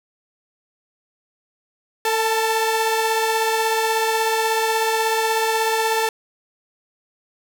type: tone pair together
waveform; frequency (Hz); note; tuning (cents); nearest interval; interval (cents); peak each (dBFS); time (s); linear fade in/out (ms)
sawtooth; 448.2 / 880; A4 / A5; +32 / 0; octave; 1168; -17; 2.05-6.09; 2
effects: none